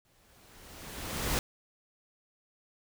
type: noise with exponential growth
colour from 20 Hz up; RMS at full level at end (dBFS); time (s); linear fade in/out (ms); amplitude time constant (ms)
pink; -29; 0.05-1.39; 1; 290
effects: none